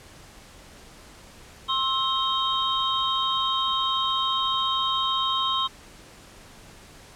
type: tone cluster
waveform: sine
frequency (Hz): 1063 / 1316 / 3157 / 3755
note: C6 / E6 / G7 / A#7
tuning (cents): +27 / -3 / +12 / +12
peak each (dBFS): -25 / -33 / -28 / -28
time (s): 1.68-5.68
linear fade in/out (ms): 20
effects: pink hiss -48 dBFS RMS until 7.15 s + low-pass 10000 Hz 12 dB/octave